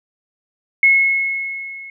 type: tone with level ramp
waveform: sine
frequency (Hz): 2178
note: C#7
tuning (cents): -31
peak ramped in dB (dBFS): -7 to -32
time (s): 0.83-1.9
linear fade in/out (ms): 2
effects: none